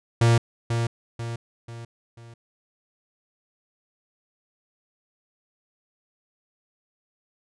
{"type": "tone with echo", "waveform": "45% pulse", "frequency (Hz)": 116.54, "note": "A#2", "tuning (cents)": 0, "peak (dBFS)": -15, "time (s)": [0.21, 0.38], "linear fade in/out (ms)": 5, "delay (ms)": 490, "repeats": 4, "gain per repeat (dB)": -7, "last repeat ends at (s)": 2.34, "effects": ["resampled to 22050 Hz"]}